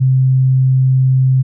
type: tone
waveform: sine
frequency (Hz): 130.81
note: C3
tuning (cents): 0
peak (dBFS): -8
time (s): 0-1.43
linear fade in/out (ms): 20
effects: none